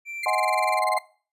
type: tone with tremolo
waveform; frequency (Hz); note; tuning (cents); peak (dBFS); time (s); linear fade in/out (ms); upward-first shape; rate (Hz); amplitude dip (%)
triangle; 2349; D7; 0; -30; 0.05-0.81; 50; triangle; 9.6; 25
type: tone bursts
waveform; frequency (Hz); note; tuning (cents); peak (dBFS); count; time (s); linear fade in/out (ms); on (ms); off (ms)
35% pulse; 2093; C7; 0; -25; 16; 0.23-0.989; 5; 24; 25
type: chord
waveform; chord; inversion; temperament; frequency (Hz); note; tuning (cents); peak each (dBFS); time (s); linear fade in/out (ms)
sine; Ab dominant seventh; second; equal with one note detuned; 628 / 740 / 830.6 / 1046.5; Eb5 / Gb5 / Ab5 / C6; +16 / 0 / 0 / 0; -28 / -25 / -27 / -26; 0.26-0.98; 2
effects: noise-tail reverb RT60 0.4 s tail -20 dB re dry + resampled to 32000 Hz